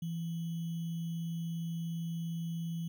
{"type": "tone with sample-and-hold", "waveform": "sine", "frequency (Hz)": 166.4, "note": "E3", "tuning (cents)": 17, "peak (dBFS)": -34, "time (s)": [0.02, 2.88], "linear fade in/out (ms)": 5, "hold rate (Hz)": 3150, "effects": []}